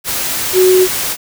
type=tone in noise; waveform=sine; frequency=370.2 Hz; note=F#4; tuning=1 cent sharp; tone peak=-6 dBFS; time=0.53-0.88 s; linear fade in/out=50 ms; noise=white; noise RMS=-18 dBFS; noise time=0.04-1.17 s; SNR=+9 dB; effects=none

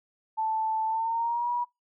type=tone with pitch glide; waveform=sine; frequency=880 to 965.2 Hz; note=A5 to B5; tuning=0 to -40 cents; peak=-25 dBFS; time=0.37-1.65 s; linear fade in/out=20 ms; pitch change=+160 cents; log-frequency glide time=0.86-1.5 s; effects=noise-tail reverb RT60 0.2 s tail -25 dB re dry

